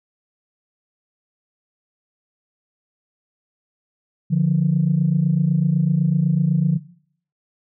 sine tone pair together, 146.63 / 174.61 Hz, D3 / F3, -2 / 0 cents, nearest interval minor third, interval 302 cents, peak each -17 dBFS, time 4.3-6.78 s, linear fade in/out 20 ms, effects noise-tail reverb RT60 0.6 s tail -20 dB re dry + tanh soft clip ceiling -8 dBFS

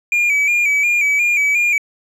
triangle tone with vibrato, 2349 Hz, D7, in tune, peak -11 dBFS, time 0.12-1.78 s, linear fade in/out 2 ms, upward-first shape square, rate 2.8 Hz, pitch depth 47 cents each way, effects resampled to 32000 Hz

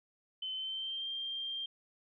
sine tone with pitch glide, 3058 to 3182 Hz, G7 to G7, -44 to +25 cents, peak -36 dBFS, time 0.42-1.66 s, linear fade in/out 5 ms, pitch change +69 cents, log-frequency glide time 0.54-1.08 s, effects none

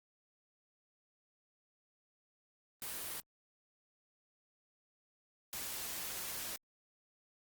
white noise bursts at uneven times, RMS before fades -42 dBFS, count 2, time 2.82-3.2 / 5.53-6.56 s, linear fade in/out 0 ms, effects Opus 32 kbps

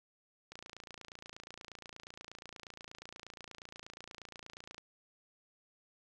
click train, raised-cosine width 0.2 ms, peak -30 dBFS, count 122, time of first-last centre 0.52-4.781 s, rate 28.4 Hz, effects none

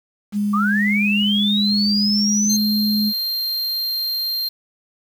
sine tone with pitch glide, 205.9 to 210.8 Hz, G#3 to G#3, -15 to +26 cents, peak -17 dBFS, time 0.32-3.13 s, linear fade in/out 50 ms, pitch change +41 cents, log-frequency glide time 1.96-2.59 s
sine linear sweep, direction up, 1132 to 6380 Hz, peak -18 dBFS, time 0.53-2.57 s, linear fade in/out 10 ms
square tone, 4186 Hz, C8, in tune, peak -21 dBFS, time 2.49-4.49 s, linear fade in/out 10 ms
effects 7-bit

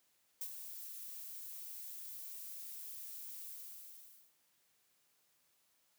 violet noise with ADSR envelope, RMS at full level -40 dBFS, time 0.41-4.34 s, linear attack 4 ms, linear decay 68 ms, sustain -8 dB, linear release 890 ms, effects white hiss -75 dBFS RMS until 5.98 s + high-pass 80 Hz 12 dB/octave

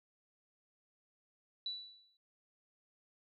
sine tone with exponential decay, 3951 Hz, B7, in tune, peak -35 dBFS, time 1.66-2.17 s, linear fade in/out 2 ms, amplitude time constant 110 ms, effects none

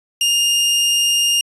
sawtooth tone, 2822 Hz, F7, 17 cents sharp, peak -10 dBFS, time 0.21-1.41 s, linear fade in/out 2 ms, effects resampled to 24000 Hz

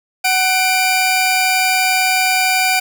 sawtooth tone pair together, 748 / 2375 Hz, F#5 / D7, +19 / +19 cents, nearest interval octave + minor sixth, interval 2000 cents, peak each -12 dBFS, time 0.24-2.8 s, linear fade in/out 10 ms, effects none

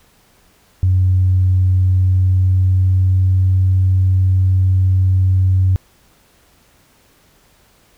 sine tone with pitch glide, 92.5 to 93.47 Hz, F#2 to F#2, 0 to +18 cents, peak -9 dBFS, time 0.83-5.76 s, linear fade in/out 0 ms, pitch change +18 cents, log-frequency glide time 1.68-3.6 s, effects tanh soft clip ceiling -5 dBFS + pink hiss -53 dBFS RMS until 7.97 s

